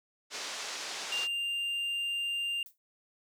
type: low-pass noise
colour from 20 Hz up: white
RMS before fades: -39 dBFS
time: 0.3-1.28 s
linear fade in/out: 50 ms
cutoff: 6600 Hz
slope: 24 dB/octave
type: tone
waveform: triangle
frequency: 2794 Hz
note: F7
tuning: in tune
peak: -29 dBFS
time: 1.12-2.63 s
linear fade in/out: 2 ms
type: noise with exponential decay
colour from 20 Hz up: violet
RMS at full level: -46 dBFS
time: 2.66-2.78 s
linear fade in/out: 1 ms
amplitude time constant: 25 ms
effects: high-pass 400 Hz 12 dB/octave